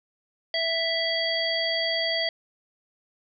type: harmonic tone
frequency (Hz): 659.3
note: E5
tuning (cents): 0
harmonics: 1 / 3 / 5 / 7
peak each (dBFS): -29 / -29 / -29 / -29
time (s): 0.54-2.29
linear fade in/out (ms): 2
effects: none